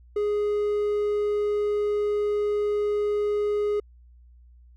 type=tone; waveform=triangle; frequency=415.3 Hz; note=G#4; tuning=in tune; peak=-20 dBFS; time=0.16-3.8 s; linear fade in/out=5 ms; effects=added 60 Hz sine -49 dBFS peak until 4.76 s